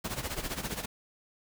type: noise with tremolo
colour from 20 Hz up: pink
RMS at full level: -33 dBFS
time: 0.04-0.86 s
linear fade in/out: 10 ms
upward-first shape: sine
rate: 15 Hz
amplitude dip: 75%
effects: none

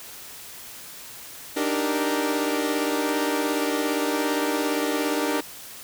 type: chord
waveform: sawtooth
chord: Eb major seventh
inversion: third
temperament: equal with one note detuned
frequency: 293.7 / 311.1 / 389.1 / 466.2 Hz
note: D4 / Eb4 / G4 / Bb4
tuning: 0 / 0 / -13 / 0 cents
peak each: -22 / -26 / -26 / -25 dBFS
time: 1.56-5.41 s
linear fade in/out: 10 ms
effects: white hiss -41 dBFS RMS until 5.83 s

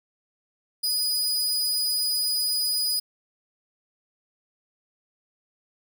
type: tone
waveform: sawtooth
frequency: 4954 Hz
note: D#8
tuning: 8 cents flat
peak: -20 dBFS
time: 0.83-3 s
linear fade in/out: 10 ms
effects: none

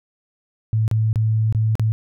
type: tone with dropouts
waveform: sine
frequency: 110 Hz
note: A2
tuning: in tune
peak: -15 dBFS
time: 0.73-1.92 s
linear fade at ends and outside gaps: 0 ms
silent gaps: 0.879-0.913 / 1.13-1.158 / 1.525-1.548 / 1.754-1.796 s
effects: none

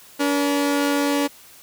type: tone pair together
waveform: sawtooth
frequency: 285.6 / 476.5 Hz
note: D4 / A#4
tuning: -48 / +38 cents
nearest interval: major sixth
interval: 886 cents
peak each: -15 / -23 dBFS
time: 0.19-1.28 s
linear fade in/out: 20 ms
effects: white hiss -47 dBFS RMS until 1.62 s

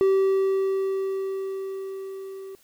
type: tone with level ramp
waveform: triangle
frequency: 386.2 Hz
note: G4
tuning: 26 cents flat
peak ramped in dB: -14 to -34 dBFS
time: 0.01-2.55 s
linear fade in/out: 0 ms
effects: white hiss -59 dBFS RMS until 2.63 s

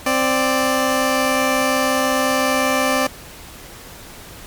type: tone pair together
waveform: 15% pulse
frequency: 261.6 / 588.8 Hz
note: C4 / D5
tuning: 0 / +4 cents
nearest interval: octave + major second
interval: 1404 cents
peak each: -12 dBFS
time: 0.06-3.07 s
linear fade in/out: 5 ms
effects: pink hiss -38 dBFS RMS until 4.46 s + MP3 96 kbps

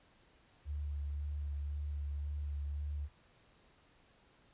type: tone with vibrato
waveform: sine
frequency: 72.6 Hz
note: D2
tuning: 19 cents flat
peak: -36 dBFS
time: 0.65-3.09 s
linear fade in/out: 50 ms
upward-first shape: sine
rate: 1.9 Hz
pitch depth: 19 cents each way
effects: pink hiss -67 dBFS RMS until 4.53 s + resampled to 8000 Hz

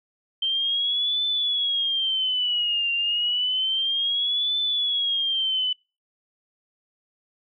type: tone with vibrato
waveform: sine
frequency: 3126 Hz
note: G7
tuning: 6 cents flat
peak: -21 dBFS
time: 0.42-5.73 s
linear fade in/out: 5 ms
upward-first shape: triangle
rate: 0.3 Hz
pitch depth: 210 cents each way
effects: noise-tail reverb RT60 0.3 s tail -26 dB re dry

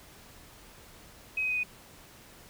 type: tone with pitch steps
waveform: sine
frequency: 2536 / 2518 / 2501 / 2484 Hz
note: D#7 / D#7 / D#7 / D#7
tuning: +32 / +20 / +8 / -3 cents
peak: -27 dBFS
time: 1.37-1.634 s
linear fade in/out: 5 ms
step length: 66 ms
effects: pink hiss -53 dBFS RMS until 2.49 s

